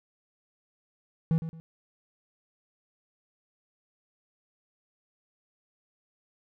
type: tone with echo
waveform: triangle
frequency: 162.7 Hz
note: E3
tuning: 22 cents flat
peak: -19 dBFS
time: 1.31-1.38 s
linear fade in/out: 0 ms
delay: 110 ms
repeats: 2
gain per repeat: -11 dB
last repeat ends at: 1.6 s
effects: none